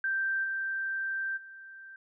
sine tone with level steps, 1568 Hz, G6, in tune, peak -27 / -30 / -45 dBFS, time 0.04-1.96 s, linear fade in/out 2 ms, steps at 0.43 / 1.36 s, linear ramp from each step 20 ms, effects none

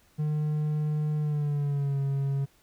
triangle tone with pitch glide, 151.5 to 138.13 Hz, D#3 to C#3, -46 to -6 cents, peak -23 dBFS, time 0.18-2.46 s, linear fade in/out 20 ms, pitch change -160 cents, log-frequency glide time 1.17-2 s, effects pink hiss -63 dBFS RMS until 2.62 s

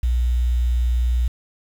sine tone with quantisation, 60.5 Hz, B1, 35 cents flat, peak -16 dBFS, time 0.03-1.28 s, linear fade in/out 5 ms, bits 7, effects none

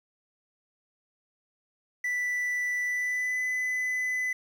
triangle tone with pitch glide, 1975.5 to 2007 Hz, B6 to B6, 0 to +27 cents, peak -25 dBFS, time 2.04-4.33 s, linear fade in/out 5 ms, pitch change +27 cents, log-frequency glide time 2.85-3.42 s, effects 9-bit

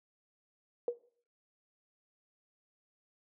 sine tone with exponential decay, 480 Hz, B4, 49 cents flat, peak -24 dBFS, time 0.88-0.97 s, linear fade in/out 1 ms, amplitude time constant 18 ms, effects noise-tail reverb RT60 0.5 s tail -19 dB re dry + high-pass 300 Hz 12 dB/octave

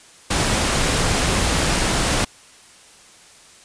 pink noise, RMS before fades -19 dBFS, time 0.3-2.25 s, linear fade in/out 10 ms, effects white hiss -47 dBFS RMS until 3.64 s + resampled to 22050 Hz

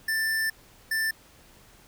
square tone bursts at uneven times, 1774 Hz, A6, 14 cents sharp, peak -25 dBFS, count 2, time 0.08-0.5 / 0.91-1.11 s, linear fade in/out 5 ms, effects pink hiss -55 dBFS RMS until 1.87 s

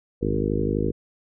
harmonic tone with a mistuned harmonic, 51.91 Hz, G#1, in tune, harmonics 1 / 2 / 3 / 4 / 5 / 6 / 7 / 8 / 9, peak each -30 / -30 / -30 / -30 / -30 / -30 / -30 / -30 / -30 dBFS, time 0.21-0.92 s, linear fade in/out 20 ms, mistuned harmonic 2, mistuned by -59 cents, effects none

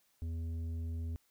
triangle tone with tanh clipping, 82.41 Hz, E2, in tune, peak -37 dBFS, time 0.22-1.16 s, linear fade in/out 0 ms, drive 12 dB, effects white hiss -73 dBFS RMS until 1.3 s

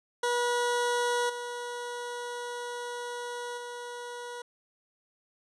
20% pulse tone with level steps, 484 Hz, B4, 35 cents flat, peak -21 / -30 / -33 dBFS, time 0.23-4.42 s, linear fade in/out 5 ms, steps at 1.29 / 3.57 s, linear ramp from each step 10 ms, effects resampled to 24000 Hz

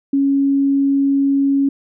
sine tone, 276.7 Hz, C#4, 3 cents flat, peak -12 dBFS, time 0.13-1.69 s, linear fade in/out 5 ms, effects none

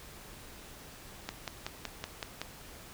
click train, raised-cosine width 0.2 ms, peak -18 dBFS, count 7, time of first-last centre 1.29-2.416 s, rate 5.33 Hz, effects pink hiss -50 dBFS RMS until 2.93 s

